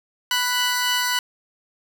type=tone pair together; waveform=15% pulse; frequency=989 / 1481.8 Hz; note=B5 / F#6; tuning=+2 / +2 cents; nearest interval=perfect fifth; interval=700 cents; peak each=-16 dBFS; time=0.31-1.19 s; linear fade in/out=2 ms; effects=none